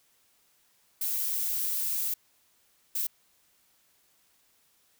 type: noise bursts at uneven times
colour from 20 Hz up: violet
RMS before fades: -30 dBFS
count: 2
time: 1.01-2.14 / 2.95-3.07 s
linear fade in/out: 5 ms
effects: white hiss -67 dBFS RMS until 4.99 s